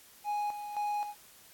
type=tone with tremolo; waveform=triangle; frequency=830 Hz; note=G#5; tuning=1 cent flat; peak=-28 dBFS; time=0.24-1.15 s; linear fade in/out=50 ms; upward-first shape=square; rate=1.9 Hz; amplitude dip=60%; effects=white hiss -57 dBFS RMS until 1.53 s + AAC 64 kbps

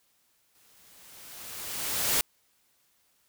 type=noise with exponential growth; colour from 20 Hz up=white; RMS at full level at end=-24 dBFS; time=0.55-2.21 s; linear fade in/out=1 ms; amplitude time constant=360 ms; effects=white hiss -69 dBFS RMS until 3.28 s

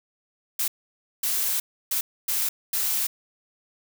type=noise bursts at uneven times; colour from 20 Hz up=blue; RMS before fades=-25 dBFS; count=5; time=0.59-0.68 / 1.23-1.6 / 1.91-2.01 / 2.28-2.49 / 2.73-3.07 s; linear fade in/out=5 ms; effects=none

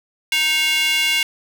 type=tone with high-pass filter; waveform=square; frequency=311.1 Hz; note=D#4; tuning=in tune; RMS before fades=-18 dBFS; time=0.32-1.23 s; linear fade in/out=2 ms; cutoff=2500 Hz; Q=4.6; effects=none

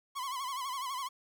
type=tone with vibrato; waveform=45% pulse; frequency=1054 Hz; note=C6; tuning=12 cents sharp; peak=-35 dBFS; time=0.15-1.09 s; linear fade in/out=20 ms; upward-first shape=sine; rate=12 Hz; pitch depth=110 cents each way; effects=11-bit

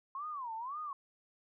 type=tone with vibrato; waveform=sine; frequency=1046.5 Hz; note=C6; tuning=in tune; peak=-38 dBFS; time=0.15-0.93 s; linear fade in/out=2 ms; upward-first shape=sine; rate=1.9 Hz; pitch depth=290 cents each way; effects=none

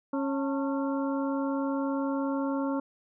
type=harmonic tone with a mistuned harmonic; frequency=274.3 Hz; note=C#4; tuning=18 cents flat; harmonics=1 / 2 / 3 / 4 / 5; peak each=-28 / -34 / -38 / -40 / -42 dBFS; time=0.13-2.8 s; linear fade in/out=5 ms; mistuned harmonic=3; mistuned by=+140 cents; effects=none

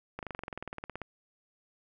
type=slowing click train; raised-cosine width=0.5 ms; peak=-23 dBFS; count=18; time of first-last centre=0.19-1.017 s; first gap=38 ms; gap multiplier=1.03; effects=none

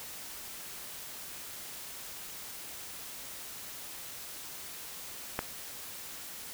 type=click; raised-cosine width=0.5 ms; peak=-15 dBFS; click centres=5.391 s; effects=white hiss -44 dBFS RMS until 6.53 s

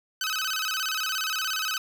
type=tone with vibrato; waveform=15% pulse; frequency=1396.9 Hz; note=F6; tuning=in tune; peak=-20 dBFS; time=0.21-1.78 s; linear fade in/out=2 ms; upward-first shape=square; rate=17 Hz; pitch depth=150 cents each way; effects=none

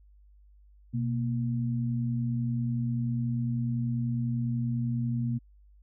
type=tone pair together; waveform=sine; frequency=124.12 / 234.3 Hz; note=B2 / A#3; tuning=+9 / +9 cents; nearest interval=major seventh; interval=1100 cents; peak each=-28 / -31 dBFS; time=0.93-5.39 s; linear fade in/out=20 ms; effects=added 50 Hz sine -54 dBFS peak until 5.82 s

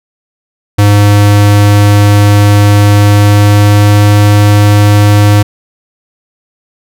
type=tone with pitch glide; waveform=square; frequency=102.7 to 103.35 Hz; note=G#2 to G#2; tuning=-19 to -8 cents; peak=-3 dBFS; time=0.78-5.43 s; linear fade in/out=10 ms; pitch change=+11 cents; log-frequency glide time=2.93-4.09 s; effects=none

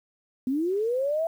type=linear sweep; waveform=sine; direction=up; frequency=246.9 to 671 Hz; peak=-23 dBFS; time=0.47-1.27 s; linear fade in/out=2 ms; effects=9-bit

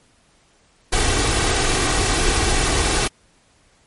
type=noise with comb filter; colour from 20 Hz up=pink; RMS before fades=-18 dBFS; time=0.92-3.08 s; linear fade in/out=10 ms; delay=2.6 ms; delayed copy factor=+0.5; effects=pink hiss -57 dBFS RMS until 3.86 s + MP3 48 kbps

